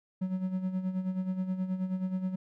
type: tone with tremolo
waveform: triangle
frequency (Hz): 186.2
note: F#3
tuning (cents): +11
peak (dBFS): -25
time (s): 0.21-2.36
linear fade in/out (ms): 10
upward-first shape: sine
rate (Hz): 9.4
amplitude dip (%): 65
effects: none